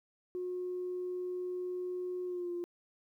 sine tone with pitch glide, 362 to 349.3 Hz, F#4 to F4, -38 to 0 cents, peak -34 dBFS, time 0.35-2.64 s, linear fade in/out 0 ms, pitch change -62 cents, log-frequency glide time 2.25-2.52 s, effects tanh soft clip ceiling -30 dBFS + 12-bit

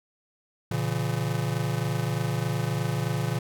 square chord, A# diminished, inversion none, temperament just, 116.54 / 139.85 / 167.82 Hz, A#2 / C#3 / E3, 0 / +16 / +31 cents, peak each -30 / -30 / -32 dBFS, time 0.71-3.39 s, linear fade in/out 5 ms, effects none

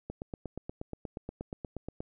click train, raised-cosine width 2 ms, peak -24 dBFS, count 17, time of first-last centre 0.1-2.005 s, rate 8.4 Hz, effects none

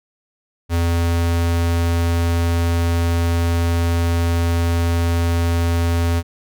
square tone, 84.8 Hz, E2, 50 cents sharp, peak -16 dBFS, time 0.69-6.23 s, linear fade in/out 50 ms, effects none

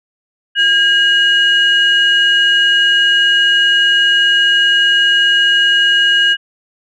sine tone pair together, 1623 / 2892 Hz, G#6 / F#7, -40 / -40 cents, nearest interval minor seventh, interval 1000 cents, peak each -10 dBFS, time 0.55-6.37 s, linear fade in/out 50 ms, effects tanh soft clip ceiling -3 dBFS

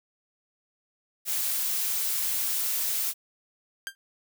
blue noise, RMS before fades -28 dBFS, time 1.25-3.14 s, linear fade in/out 50 ms
sawtooth tone with exponential decay, 1586 Hz, G6, 20 cents sharp, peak -24 dBFS, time 3.87-3.95 s, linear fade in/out 0 ms, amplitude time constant 17 ms
effects none

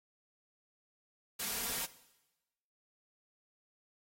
white noise with comb filter, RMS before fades -37 dBFS, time 1.39-1.86 s, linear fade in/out 10 ms, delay 4.3 ms, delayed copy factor +0.5, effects noise-tail reverb RT60 1.0 s tail -17 dB re dry + AAC 48 kbps

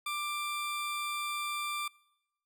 20% pulse tone, 1182 Hz, D6, 11 cents sharp, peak -28 dBFS, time 0.06-1.88 s, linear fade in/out 5 ms, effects noise-tail reverb RT60 0.9 s tail -26 dB re dry

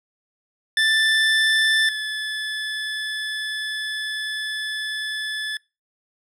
25% pulse tone pair in turn, 1766 / 1730.7 Hz, A6 / A6, +6 / -29 cents, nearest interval unison, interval 35 cents, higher first, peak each -12 / -21 dBFS, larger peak first, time 0.77-1.89 / 1.89-5.57 s, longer second, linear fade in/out 2 ms, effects noise-tail reverb RT60 0.3 s tail -25 dB re dry + low-pass 8000 Hz 12 dB/octave

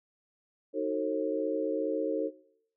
sine chord, D# diminished seventh, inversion none, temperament just, 311.1 / 373.4 / 448 / 537.6 Hz, D#4 / F#4 / A4 / C5, 0 / +16 / +31 / +47 cents, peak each -34 / -37 / -32 / -33 dBFS, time 0.73-2.31 s, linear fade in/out 50 ms, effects noise-tail reverb RT60 0.7 s tail -21 dB re dry

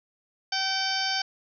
harmonic tone with a mistuned harmonic, 770 Hz, G5, 31 cents flat, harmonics 1 / 2 / 3 / 4 / 5 / 6 / 7 / 8, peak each -32 / -32 / -36 / -33 / -39 / -30 / -33 / -41 dBFS, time 0.52-1.22 s, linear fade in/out 5 ms, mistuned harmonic 5, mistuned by -97 cents, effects none

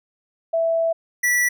sine / square tone pair in turn, 660 / 1955 Hz, E5 / B6, +2 / -18 cents, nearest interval octave + perfect fifth, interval 1880 cents, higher second, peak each -17 dBFS, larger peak neither, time 0.53-0.93 / 1.23-1.49 s, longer first, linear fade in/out 10 ms, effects none

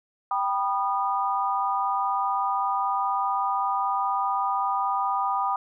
sine chord, G augmented, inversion none, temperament just, 784 / 980 / 1225 Hz, G5 / B5 / D#6, 0 / -14 / -27 cents, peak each -27 dBFS, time 0.31-5.56 s, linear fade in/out 2 ms, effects none

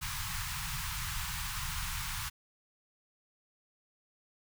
pink band-stop noise, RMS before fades -37 dBFS, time 0.01-2.3 s, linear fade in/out 20 ms, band 160 to 910 Hz, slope 48 dB/octave, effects none

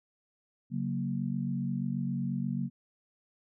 sine chord, F# major, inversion second, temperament equal, 138.59 / 185 / 233.1 Hz, C#3 / F#3 / A#3, 0 / 0 / 0 cents, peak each -34 dBFS, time 0.7-2.7 s, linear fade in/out 50 ms, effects none

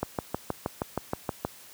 click train, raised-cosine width 1 ms, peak -13 dBFS, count 10, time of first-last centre 0.03-1.45 s, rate 6.34 Hz, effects white hiss -50 dBFS RMS until 1.73 s + high-pass 60 Hz 12 dB/octave

